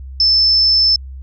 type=tone; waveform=sine; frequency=5274 Hz; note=E8; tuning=in tune; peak=-9 dBFS; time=0.2-0.96 s; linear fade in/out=2 ms; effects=added 66 Hz sine -28 dBFS peak until 1.22 s